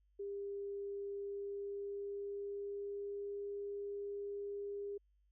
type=tone with pitch glide; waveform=sine; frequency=400.9 to 404.4 Hz; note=G4 to G#4; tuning=+39 to -46 cents; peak=-40 dBFS; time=0.19-4.98 s; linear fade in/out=10 ms; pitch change=+15 cents; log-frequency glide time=1.07-3.44 s; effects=added 50 Hz sine -70 dBFS peak until 5.31 s